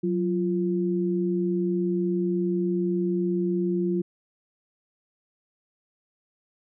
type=tone pair together; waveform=sine; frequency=183.63 / 347 Hz; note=F#3 / F4; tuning=-13 / -11 cents; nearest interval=major seventh; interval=1102 cents; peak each=-25 dBFS; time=0.03-4.02 s; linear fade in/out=10 ms; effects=none